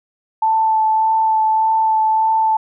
sine tone with vibrato, 880 Hz, A5, in tune, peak -12 dBFS, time 0.42-2.57 s, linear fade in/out 5 ms, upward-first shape sine, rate 1.7 Hz, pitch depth 12 cents each way, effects none

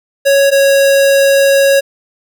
square tone pair in turn, 554.4 / 551.8 Hz, C#5 / C#5, 0 / -8 cents, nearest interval unison, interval 8 cents, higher first, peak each -7 dBFS, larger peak neither, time 0.25-0.51 / 0.51-1.81 s, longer second, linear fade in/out 20 ms, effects none

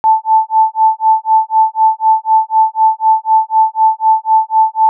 sine tone with tremolo, 880 Hz, A5, in tune, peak -4 dBFS, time 0.04-4.89 s, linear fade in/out 0 ms, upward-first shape sine, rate 4 Hz, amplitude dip 100%, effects none

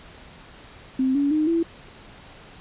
sine tone with pitch steps, 261.6 / 283.6 / 307.5 / 333.4 Hz, C4 / C#4 / D#4 / E4, 0 / +40 / -20 / +20 cents, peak -18 dBFS, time 0.99-1.63 s, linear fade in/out 5 ms, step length 160 ms, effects pink hiss -46 dBFS RMS until 2.6 s + resampled to 8000 Hz

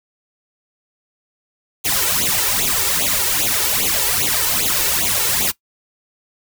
white noise with flanger, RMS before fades -18 dBFS, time 1.84-5.52 s, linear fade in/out 20 ms, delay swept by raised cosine 0.28 to 2.28 ms, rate 2.5 Hz, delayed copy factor +0.9, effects noise-tail reverb RT60 0.1 s tail -19 dB re dry

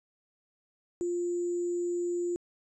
sine tone with sample-and-hold, 350 Hz, F4, 4 cents sharp, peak -28 dBFS, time 1.01-2.36 s, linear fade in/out 0 ms, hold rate 7350 Hz, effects resampled to 24000 Hz

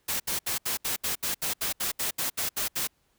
white noise bursts, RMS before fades -29 dBFS, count 15, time 0.08-2.874 s, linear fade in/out 10 ms, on 120 ms, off 71 ms, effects pink hiss -70 dBFS RMS until 3.18 s

